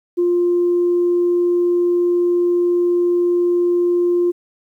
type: tone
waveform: sine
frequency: 350.8 Hz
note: F4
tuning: 8 cents sharp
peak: -12 dBFS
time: 0.17-4.32 s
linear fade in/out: 20 ms
effects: tanh soft clip ceiling -9 dBFS + 9-bit